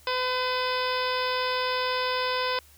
harmonic tone, 506 Hz, B4, 42 cents sharp, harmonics 1 / 2 / 3 / 4 / 5 / 6 / 7 / 8 / 9 / 10, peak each -30 / -29 / -34 / -37 / -36 / -39 / -36 / -41 / -41 / -36 dBFS, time 0.07-2.59 s, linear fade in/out 2 ms, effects added 73 Hz sine -56 dBFS peak until 2.77 s + white hiss -56 dBFS RMS until 2.77 s

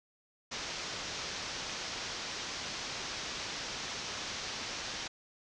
white low-pass noise, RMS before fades -40 dBFS, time 0.51-5.08 s, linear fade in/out 10 ms, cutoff 6300 Hz, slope 48 dB/octave, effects none

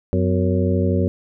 harmonic tone with a mistuned harmonic, 92.5 Hz, F#2, in tune, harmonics 1 / 2 / 3 / 4 / 5 / 6, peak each -19 / -22 / -24 / -25 / -26 / -27 dBFS, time 0.13-1.08 s, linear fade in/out 0 ms, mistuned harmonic 3, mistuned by -140 cents, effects none

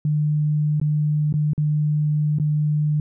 sine tone with dropouts, 150.4 Hz, D3, 42 cents sharp, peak -17 dBFS, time 0.05-3 s, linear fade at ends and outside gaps 2 ms, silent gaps 0.8-0.814 / 1.326-1.339 / 1.534-1.578 / 2.386-2.398 s, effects none

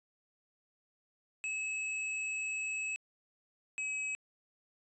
square tone pair in turn, 2584 / 2550 Hz, E7 / D#7, -35 / +42 cents, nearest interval unison, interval 23 cents, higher first, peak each -35 / -35 dBFS, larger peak neither, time 1.44-2.96 / 3.78-4.15 s, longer first, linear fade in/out 0 ms, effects resampled to 24000 Hz

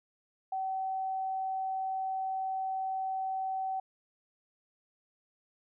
sine tone, 763 Hz, G5, 47 cents flat, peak -31 dBFS, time 0.52-3.8 s, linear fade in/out 5 ms, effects none

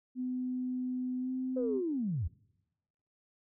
sine tone with pitch glide, 253 to 257.9 Hz, B3 to C4, +42 to -25 cents, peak -32 dBFS, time 0.15-1.82 s, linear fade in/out 50 ms, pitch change +33 cents, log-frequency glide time 1.2-1.3 s
sine linear sweep, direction down, 523.3 to 68 Hz, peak -30 dBFS, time 1.56-2.28 s, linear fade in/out 10 ms
effects noise-tail reverb RT60 1.0 s tail -26 dB re dry + tanh soft clip ceiling -21 dBFS

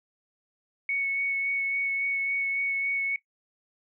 sine tone with vibrato, 2216 Hz, C#7, 1 cent flat, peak -25 dBFS, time 0.89-3.16 s, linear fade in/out 2 ms, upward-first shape sine, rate 3.6 Hz, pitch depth 11 cents each way, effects noise-tail reverb RT60 0.1 s tail -17 dB re dry

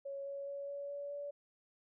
sine tone with pitch steps, 554.4 / 558.3 / 562.1 / 566 / 570 / 574 Hz, C#5 / C#5 / C#5 / C#5 / C#5 / D5, 0 / +12 / +24 / +36 / +48 / -40 cents, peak -40 dBFS, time 0.05-1.31 s, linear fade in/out 10 ms, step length 210 ms, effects none

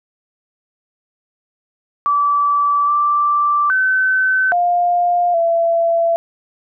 sine tone with pitch steps, 1156 / 1172 / 1525 / 704 / 672 Hz, D6 / D6 / G6 / F5 / E5, -28 / -4 / -48 / +14 / +33 cents, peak -12 dBFS, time 2.06-6.16 s, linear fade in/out 0 ms, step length 820 ms, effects none

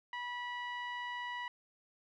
sawtooth tone with low-pass filter, 975 Hz, B5, 23 cents flat, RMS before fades -41 dBFS, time 0.13-1.48 s, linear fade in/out 2 ms, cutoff 2400 Hz, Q 2.5, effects none

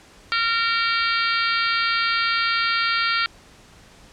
harmonic tone, 460 Hz, A#4, 23 cents flat, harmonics 3 / 4 / 5 / 6 / 7 / 8 / 9 / 10, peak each -22 / -28 / -26 / -31 / -30 / -32 / -31 / -29 dBFS, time 0.32-3.26 s, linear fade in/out 0 ms, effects pink hiss -49 dBFS RMS until 4.12 s + low-pass 8000 Hz 12 dB/octave

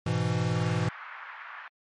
square chord, E major, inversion first, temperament equal, 103.83 / 123.47 / 164.81 Hz, G#2 / B2 / E3, 0 / 0 / 0 cents, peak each -31 / -30 / -30 dBFS, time 0.06-0.89 s, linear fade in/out 5 ms
white band-pass noise, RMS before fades -43 dBFS, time 0.55-1.68 s, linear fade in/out 2 ms, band 1000 to 1800 Hz, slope 24 dB/octave
effects low-pass 7000 Hz 12 dB/octave + MP3 48 kbps

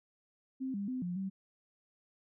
sine tone with pitch steps, 262.7 / 200.3 / 255.5 / 177.2 / 192.3 Hz, C4 / G3 / C4 / F3 / G3, +7 / +38 / -41 / +25 / -33 cents, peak -34 dBFS, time 0.6-1.3 s, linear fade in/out 20 ms, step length 140 ms, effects none

